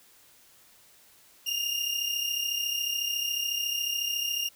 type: tone pair together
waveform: 30% pulse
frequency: 2800 / 2834 Hz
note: F7 / F7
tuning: +4 / +25 cents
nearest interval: unison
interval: 21 cents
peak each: -28 dBFS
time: 1.46-4.49 s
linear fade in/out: 10 ms
effects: white hiss -58 dBFS RMS until 4.55 s